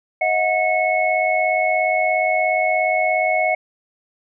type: tone cluster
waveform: sine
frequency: 632 / 729 / 2195 Hz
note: D#5 / F#5 / C#7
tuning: +27 / -26 / -18 cents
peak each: -20 dBFS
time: 0.21-3.55 s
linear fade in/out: 5 ms
effects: none